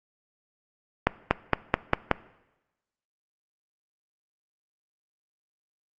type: accelerating click train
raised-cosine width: 0.5 ms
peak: -3 dBFS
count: 6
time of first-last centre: 1.07-2.113 s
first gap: 240 ms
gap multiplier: 0.93
effects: noise-tail reverb RT60 1.0 s tail -19 dB re dry + Opus 48 kbps